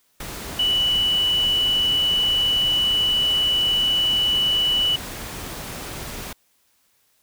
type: tone in noise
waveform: sine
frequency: 2960 Hz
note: F#7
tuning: in tune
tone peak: -17 dBFS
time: 0.59-4.96 s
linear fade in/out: 5 ms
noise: pink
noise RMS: -33 dBFS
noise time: 0.2-6.33 s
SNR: +13 dB
effects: white hiss -64 dBFS RMS until 7.22 s